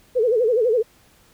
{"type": "tone with vibrato", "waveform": "sine", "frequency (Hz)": 466.2, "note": "A#4", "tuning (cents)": 0, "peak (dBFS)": -15, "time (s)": [0.15, 0.83], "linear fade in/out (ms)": 20, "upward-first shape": "sine", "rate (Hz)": 12, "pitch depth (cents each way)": 160, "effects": ["pink hiss -55 dBFS RMS until 1.33 s"]}